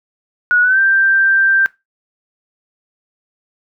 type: tone with pitch glide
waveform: sine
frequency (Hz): 1459 to 1572.8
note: F#6 to G6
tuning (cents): -25 to +5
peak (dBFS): -9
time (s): 0.51-1.66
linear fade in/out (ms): 0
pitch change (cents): +130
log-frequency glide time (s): 0.62-0.79
effects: noise-tail reverb RT60 0.2 s tail -19 dB re dry